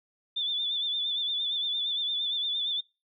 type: tone with vibrato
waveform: sine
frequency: 3520 Hz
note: A7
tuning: in tune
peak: -27 dBFS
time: 0.36-2.81 s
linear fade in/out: 10 ms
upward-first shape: sine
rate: 8.7 Hz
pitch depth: 53 cents each way
effects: noise-tail reverb RT60 0.3 s tail -25 dB re dry